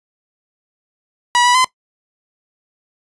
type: tone with pitch steps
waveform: sawtooth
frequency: 970 / 980 / 1025 Hz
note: B5 / B5 / C6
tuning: -31 / -14 / -36 cents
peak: -7 dBFS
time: 1.35-1.644 s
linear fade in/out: 0 ms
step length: 98 ms
effects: noise-tail reverb RT60 0.1 s tail -19 dB re dry + resampled to 22050 Hz